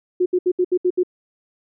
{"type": "tone bursts", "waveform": "sine", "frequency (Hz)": 361.9, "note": "F#4", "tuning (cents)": -38, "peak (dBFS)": -14, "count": 7, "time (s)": [0.2, 1.034], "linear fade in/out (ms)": 10, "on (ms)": 60, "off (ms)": 69, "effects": []}